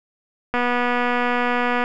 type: click train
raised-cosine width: 0.5 ms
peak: -7 dBFS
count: 318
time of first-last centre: 0.54-1.839 s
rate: 244 Hz
effects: none